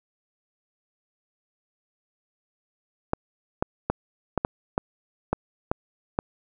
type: clicks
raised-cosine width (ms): 1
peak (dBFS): -8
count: 9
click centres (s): 3.134 / 3.625 / 3.9 / 4.377 / 4.449 / 4.779 / 5.33 / 5.715 / 6.189
effects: none